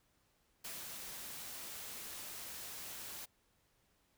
white noise with ADSR envelope, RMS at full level -45 dBFS, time 0.64-3.26 s, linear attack 10 ms, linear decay 180 ms, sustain -2 dB, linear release 17 ms, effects pink hiss -75 dBFS RMS until 4.17 s

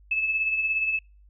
sine tone with tremolo, 2609 Hz, E7, 18 cents flat, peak -20 dBFS, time 0.11-0.99 s, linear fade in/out 5 ms, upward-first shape triangle, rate 17 Hz, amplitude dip 55%, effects noise-tail reverb RT60 0.3 s tail -26 dB re dry + added 50 Hz sine -51 dBFS peak until 1.29 s

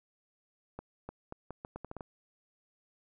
accelerating click train, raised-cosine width 1 ms, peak -27 dBFS, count 10, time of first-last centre 0.79-2.008 s, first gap 300 ms, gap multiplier 0.78, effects none

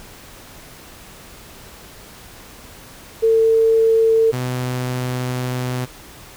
sine / sawtooth tone pair in turn, 449.3 / 126.08 Hz, A4 / B2, +36 / +36 cents, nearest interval octave + minor seventh, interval 2200 cents, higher first, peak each -11 / -17 dBFS, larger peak first, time 3.22-4.32 / 4.32-5.86 s, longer second, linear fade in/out 20 ms, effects pink hiss -41 dBFS RMS until 6.36 s

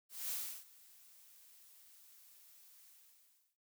blue noise with ADSR envelope, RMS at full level -39 dBFS, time 0.09-3.57 s, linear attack 220 ms, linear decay 330 ms, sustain -23 dB, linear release 710 ms, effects noise-tail reverb RT60 0.2 s tail -20 dB re dry

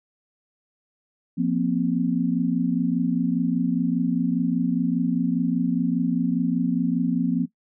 sine chord, F suspended fourth, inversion none, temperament equal with one note detuned, 174.61 / 236.6 / 261.6 Hz, F3 / Bb3 / C4, 0 / +26 / 0 cents, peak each -24 dBFS, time 1.37-7.46 s, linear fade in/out 20 ms, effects noise-tail reverb RT60 0.1 s tail -17 dB re dry

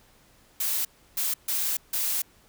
blue noise bursts at uneven times, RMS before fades -27 dBFS, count 4, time 0.6-0.85 / 1.17-1.34 / 1.48-1.77 / 1.93-2.22 s, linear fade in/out 5 ms, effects pink hiss -59 dBFS RMS until 2.48 s

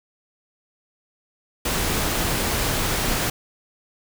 pink noise, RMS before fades -23 dBFS, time 1.65-3.3 s, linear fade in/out 5 ms, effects none

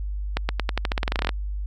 accelerating click train, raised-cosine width 0.3 ms, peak -7 dBFS, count 17, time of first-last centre 0.37-1.292 s, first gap 120 ms, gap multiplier 0.89, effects added 50 Hz sine -26 dBFS peak until 1.66 s

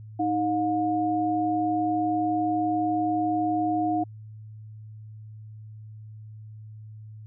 sine tone pair together, 312.3 / 717 Hz, D#4 / F5, +7 / +45 cents, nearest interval octave + major second, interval 1438 cents, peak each -25 dBFS, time 0.19-4.04 s, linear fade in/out 10 ms, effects added 108 Hz sine -40 dBFS peak until 7.26 s

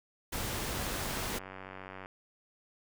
pink noise, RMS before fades -36 dBFS, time 0.32-1.39 s, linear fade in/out 10 ms
click train, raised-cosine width 0.5 ms, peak -29 dBFS, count 127, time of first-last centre 0.73-2.059 s, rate 94.8 Hz
effects none

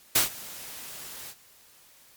white noise with ADSR envelope, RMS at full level -19 dBFS, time 0.15-1.35 s, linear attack 9 ms, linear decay 130 ms, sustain -22 dB, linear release 57 ms, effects white hiss -56 dBFS RMS until 2.16 s + MP3 96 kbps

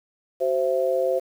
sine tone with amplitude modulation, 523.3 Hz, C5, in tune, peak -15 dBFS, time 0.4-1.2 s, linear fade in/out 20 ms, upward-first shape sine, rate 145 Hz, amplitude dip 100%, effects 8-bit

